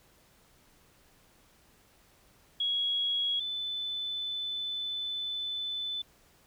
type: tone pair in turn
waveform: sine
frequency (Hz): 3322 / 3508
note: G#7 / A7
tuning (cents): 0 / -6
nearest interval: minor second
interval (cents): 94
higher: second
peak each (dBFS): -27 / -32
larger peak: first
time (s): 2.6-3.4 / 3.4-6.02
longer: second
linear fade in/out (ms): 5
effects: pink hiss -63 dBFS RMS until 6.46 s